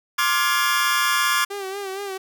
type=chord; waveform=sawtooth; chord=D half-diminished seventh; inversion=third; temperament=just; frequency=1057.2 / 1174.7 / 1409.6 / 1691.5 Hz; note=C6 / D6 / F6 / Ab6; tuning=+18 / 0 / +16 / +31 cents; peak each=-20 dBFS; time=0.18-1.45 s; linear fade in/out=10 ms
type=tone with vibrato; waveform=sawtooth; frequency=392 Hz; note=G4; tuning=in tune; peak=-24 dBFS; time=1.5-2.18 s; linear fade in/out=10 ms; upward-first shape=sine; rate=4.3 Hz; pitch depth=62 cents each way
effects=none